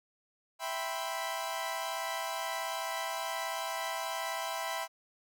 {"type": "chord", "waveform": "sawtooth", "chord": "C major seventh", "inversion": "first", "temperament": "equal", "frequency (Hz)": [659.3, 784, 987.8, 1046.5], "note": ["E5", "G5", "B5", "C6"], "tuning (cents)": [0, 0, 0, 0], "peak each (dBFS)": [-35, -36, -35, -39], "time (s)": [0.59, 4.88], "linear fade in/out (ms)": 50, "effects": []}